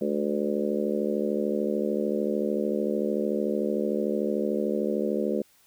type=harmonic tone with a mistuned harmonic; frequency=73.42 Hz; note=D2; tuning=in tune; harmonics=3 / 4 / 5 / 6 / 7 / 8; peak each=-29 / -34 / -30 / -32 / -31 / -35 dBFS; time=0.01-5.42 s; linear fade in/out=5 ms; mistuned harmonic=3; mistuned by=-61 cents; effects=white hiss -61 dBFS RMS until 5.66 s